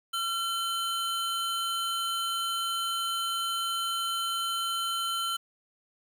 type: tone pair together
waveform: square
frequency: 1363 / 3062 Hz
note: F6 / G7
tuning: -43 / -41 cents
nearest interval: octave + major second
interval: 1402 cents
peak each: -32 / -32 dBFS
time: 0.13-5.37 s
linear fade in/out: 10 ms
effects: 9-bit